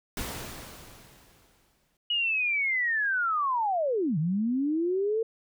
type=noise with exponential decay; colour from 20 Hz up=pink; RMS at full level=-33 dBFS; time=0.17-1.97 s; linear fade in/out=2 ms; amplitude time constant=390 ms
type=linear two-way sweep; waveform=sine; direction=down then up; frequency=2915 to 146.7 to 457.8 Hz; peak=-24 dBFS; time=2.1-5.23 s; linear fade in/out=5 ms; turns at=4.18 s
effects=none